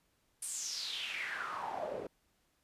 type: noise with band-pass filter sweep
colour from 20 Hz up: pink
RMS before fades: -40 dBFS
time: 0.42-2.07 s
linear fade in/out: 5 ms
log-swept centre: 9500 to 420 Hz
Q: 5.7
effects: pink hiss -75 dBFS RMS until 2.63 s + resampled to 32000 Hz